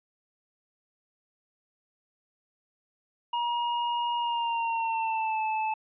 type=tone with pitch glide; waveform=square; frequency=952 to 873 Hz; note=A#5 to A5; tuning=+36 to -14 cents; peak=-27 dBFS; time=3.33-5.74 s; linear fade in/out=5 ms; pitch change=-150 cents; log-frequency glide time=4.18-5.41 s; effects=resampled to 8000 Hz